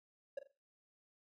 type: tone with echo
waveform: triangle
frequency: 554.4 Hz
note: C#5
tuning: in tune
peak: -35 dBFS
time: 0.37-0.39 s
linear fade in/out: 5 ms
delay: 42 ms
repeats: 3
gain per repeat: -11 dB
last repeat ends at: 0.516 s
effects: noise-tail reverb RT60 0.3 s tail -22 dB re dry